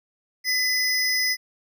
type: tone pair together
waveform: square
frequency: 2012 / 5070 Hz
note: B6 / D#8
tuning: +32 / +32 cents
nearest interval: octave + major third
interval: 1600 cents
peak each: -24 dBFS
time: 0.44-1.37 s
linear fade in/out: 50 ms
effects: none